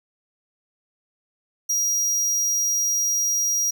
45% pulse tone, 5730 Hz, F8, 44 cents sharp, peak -20 dBFS, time 1.69-3.71 s, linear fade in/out 10 ms, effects 10-bit

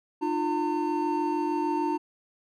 triangle tone cluster, 303.2 / 349.8 / 908 Hz, D#4 / F4 / A#5, -45 / +3 / -46 cents, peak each -27 / -28 / -27 dBFS, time 0.21-1.98 s, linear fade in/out 20 ms, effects none

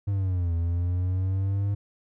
triangle linear two-way sweep, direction down then up, 101.6 to 83.4 to 101.6 Hz, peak -21 dBFS, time 0.07-1.75 s, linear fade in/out 10 ms, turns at 0.54 s, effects none

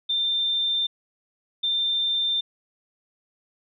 sine tone pair in turn, 3586 / 3586 Hz, A7 / A7, +32 / +32 cents, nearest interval unison, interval 0 cents, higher neither, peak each -21 dBFS, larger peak neither, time 0.09-0.87 / 1.63-2.41 s, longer neither, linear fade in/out 10 ms, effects none

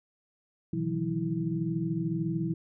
sine tone cluster, 122.6 / 150.7 / 164.2 / 184.4 / 326.1 Hz, B2 / D3 / E3 / F#3 / E4, -12 / +45 / -6 / -6 / -19 cents, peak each -37 / -39 / -31 / -35 / -33 dBFS, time 0.73-2.54 s, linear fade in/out 5 ms, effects none

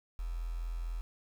sine tone with quantisation, 42.12 Hz, E1, 38 cents sharp, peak -34 dBFS, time 0.19-1.01 s, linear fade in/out 0 ms, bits 9, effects none

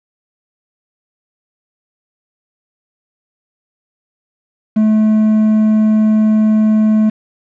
triangle tone with quantisation, 216.1 Hz, A3, 31 cents flat, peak -6 dBFS, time 4.76-7.1 s, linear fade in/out 10 ms, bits 5, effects low-pass 2000 Hz 12 dB/octave

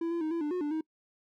triangle tone with pitch steps, 333.6 / 339.8 / 312.4 / 335.9 / 296.7 / 361.9 / 294.2 / 315.8 Hz, E4 / F4 / D#4 / E4 / D4 / F#4 / D4 / D#4, +21 / -47 / +7 / +33 / +18 / -38 / +3 / +26 cents, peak -27 dBFS, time 0.01-0.81 s, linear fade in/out 5 ms, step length 100 ms, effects noise-tail reverb RT60 0.1 s tail -24 dB re dry

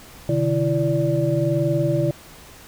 sine tone cluster, 130.6 / 151.7 / 335.7 / 582 Hz, C3 / D#3 / E4 / D5, -3 / -44 / +32 / -16 cents, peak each -23 dBFS, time 0.29-2.11 s, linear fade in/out 2 ms, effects pink hiss -44 dBFS RMS until 2.67 s

